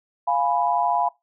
sine chord, F diminished, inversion none, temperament equal, 698.5 / 830.6 / 987.8 Hz, F5 / Ab5 / Cb6, 0 / 0 / 0 cents, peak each -23 dBFS, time 0.27-1.09 s, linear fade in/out 10 ms, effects noise-tail reverb RT60 0.2 s tail -21 dB re dry

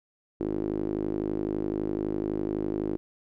sawtooth tone with band-pass filter, 51.91 Hz, G#1, in tune, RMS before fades -30 dBFS, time 0.4-2.97 s, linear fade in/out 0 ms, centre 340 Hz, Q 4.6, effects none

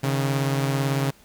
sawtooth beating tone pair, 136.6 / 154.6 Hz, C#3 / D#3, -25 / -11 cents, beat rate 18 Hz, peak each -18 / -25 dBFS, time 0.03-1.11 s, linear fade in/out 10 ms, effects pink hiss -54 dBFS RMS until 1.24 s

